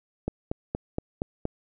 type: click train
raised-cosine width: 2 ms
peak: -14 dBFS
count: 6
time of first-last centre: 0.28-1.454 s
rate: 4.26 Hz
effects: none